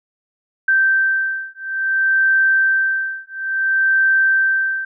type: beating tone pair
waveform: sine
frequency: 1560 / 1560.58 Hz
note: G6 / G6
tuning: -9 / -8 cents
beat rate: 0.58 Hz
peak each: -17 dBFS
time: 0.68-4.85 s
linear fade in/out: 5 ms
effects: none